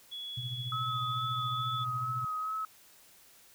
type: tone with pitch glide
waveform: sine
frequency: 3375 to 3446 Hz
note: G#7 to A7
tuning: +27 to -37 cents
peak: -38 dBFS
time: 0.11-1.85 s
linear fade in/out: 20 ms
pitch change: +36 cents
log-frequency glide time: 0.64-0.95 s
type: tone with tremolo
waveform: sine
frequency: 123.47 Hz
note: B2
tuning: in tune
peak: -33 dBFS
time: 0.37-2.25 s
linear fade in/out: 5 ms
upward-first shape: triangle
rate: 14 Hz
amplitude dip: 80%
type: tone with vibrato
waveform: sine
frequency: 1276 Hz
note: D#6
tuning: 43 cents sharp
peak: -32 dBFS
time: 0.72-2.65 s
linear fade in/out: 2 ms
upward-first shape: sine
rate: 2.3 Hz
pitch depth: 24 cents each way
effects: white hiss -59 dBFS RMS until 3.54 s